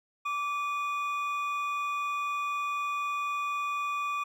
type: tone pair together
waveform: triangle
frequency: 1162 / 2462 Hz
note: D6 / D#7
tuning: -19 / -19 cents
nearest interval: octave + minor second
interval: 1300 cents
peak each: -28 / -35 dBFS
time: 0.25-4.24 s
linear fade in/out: 10 ms
effects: none